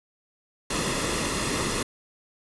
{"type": "noise with comb filter", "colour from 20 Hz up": "pink", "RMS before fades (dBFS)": -27, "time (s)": [0.7, 1.83], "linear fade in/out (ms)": 5, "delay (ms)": 1.3, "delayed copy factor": -0.55, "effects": ["resampled to 24000 Hz"]}